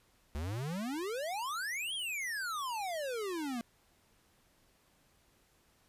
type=exponential two-way sweep; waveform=square; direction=up then down; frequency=69.3 to 3337 to 226.2 Hz; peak=-36 dBFS; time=0.35-3.61 s; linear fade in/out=0 ms; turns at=1.94 s; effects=pink hiss -69 dBFS RMS until 5.88 s + resampled to 32000 Hz